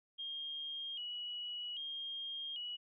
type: tone with vibrato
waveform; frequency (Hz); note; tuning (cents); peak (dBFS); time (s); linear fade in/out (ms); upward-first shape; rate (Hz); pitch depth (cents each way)
sine; 3072; G7; -36; -40; 0.18-2.77; 20; square; 0.63; 84
effects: none